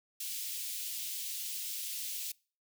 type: high-pass noise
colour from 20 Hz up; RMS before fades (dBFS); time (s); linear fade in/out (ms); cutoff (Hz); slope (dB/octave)
white; -39; 0.2-2.32; 5; 2700; 24
effects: noise-tail reverb RT60 0.4 s tail -25 dB re dry